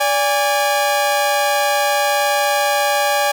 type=tone pair together; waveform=sawtooth; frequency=579 / 818.8 Hz; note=D5 / G#5; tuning=-25 / -25 cents; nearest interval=tritone; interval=600 cents; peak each=-14 / -13 dBFS; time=0-3.32 s; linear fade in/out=10 ms; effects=none